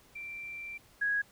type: tone pair in turn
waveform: sine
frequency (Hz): 2352 / 1657.4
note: D7 / G#6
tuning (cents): +2 / -4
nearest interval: tritone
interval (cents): 606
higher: first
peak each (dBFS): -39 / -27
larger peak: second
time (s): 0.15-0.78 / 1.01-1.22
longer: first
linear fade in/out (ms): 10
effects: pink hiss -61 dBFS RMS until 1.31 s